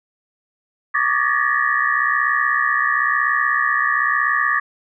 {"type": "tone cluster", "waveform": "sine", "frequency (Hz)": [1138, 1199, 1695, 1771, 1898], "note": ["C#6", "D6", "G#6", "A6", "A#6"], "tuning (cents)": [45, 36, 35, 11, 31], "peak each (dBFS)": -22, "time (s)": [0.94, 4.6], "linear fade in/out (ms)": 10, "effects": []}